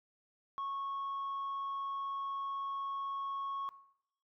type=tone; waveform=sine; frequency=1101 Hz; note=C#6; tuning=12 cents flat; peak=-34 dBFS; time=0.58-3.69 s; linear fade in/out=0 ms; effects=noise-tail reverb RT60 0.7 s tail -18 dB re dry + tanh soft clip ceiling -34 dBFS